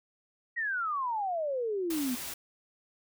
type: exponential sweep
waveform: sine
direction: down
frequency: 1928 to 237.3 Hz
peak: -29 dBFS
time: 0.56-2.16 s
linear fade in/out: 20 ms
type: noise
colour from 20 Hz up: white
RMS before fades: -39 dBFS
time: 1.9-2.34 s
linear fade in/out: 5 ms
effects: none